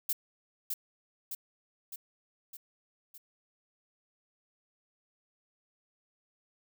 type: noise with echo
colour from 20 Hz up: violet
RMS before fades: -30 dBFS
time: 0.09-0.13 s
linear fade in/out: 5 ms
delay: 610 ms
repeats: 5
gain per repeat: -4 dB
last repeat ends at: 3.18 s
effects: none